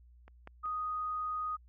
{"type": "clicks", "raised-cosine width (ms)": 0.5, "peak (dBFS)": [-39, -31, -41], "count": 3, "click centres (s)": [0.28, 0.474, 0.657]}
{"type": "tone", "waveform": "sine", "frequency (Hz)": 1244.5, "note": "D#6", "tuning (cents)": 0, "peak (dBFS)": -33, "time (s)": [0.63, 1.57], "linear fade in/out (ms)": 20}
{"effects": ["added 60 Hz sine -56 dBFS peak until 1.68 s"]}